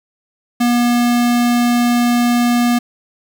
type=tone; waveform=square; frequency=240.6 Hz; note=B3; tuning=45 cents flat; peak=-12 dBFS; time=0.6-2.79 s; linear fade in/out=10 ms; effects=8-bit